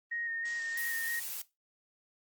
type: tone with vibrato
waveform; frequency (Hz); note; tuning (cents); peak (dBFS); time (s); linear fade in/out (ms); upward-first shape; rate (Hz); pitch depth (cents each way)
sine; 1855; A#6; -9; -34; 0.11-1.2; 10; square; 3.1; 17
type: noise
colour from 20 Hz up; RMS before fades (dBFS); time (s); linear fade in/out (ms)
blue; -39; 0.45-1.42; 5
effects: noise-tail reverb RT60 0.2 s tail -17 dB re dry + Opus 24 kbps